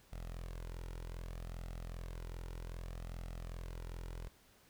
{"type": "tone with flanger", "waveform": "sawtooth", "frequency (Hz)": 42.52, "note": "F1", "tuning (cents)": -46, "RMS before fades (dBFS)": -45, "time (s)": [0.12, 4.29], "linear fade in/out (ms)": 10, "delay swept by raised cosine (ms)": [1.5, 2.13], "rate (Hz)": 0.65, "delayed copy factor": 0.5, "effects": ["pink hiss -66 dBFS RMS until 4.69 s"]}